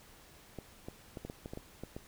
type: clicks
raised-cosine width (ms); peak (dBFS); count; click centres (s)
2; -28; 10; 0.587 / 0.885 / 1.172 / 1.25 / 1.299 / 1.459 / 1.535 / 1.574 / 1.836 / 1.965
effects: pink hiss -58 dBFS RMS until 2.07 s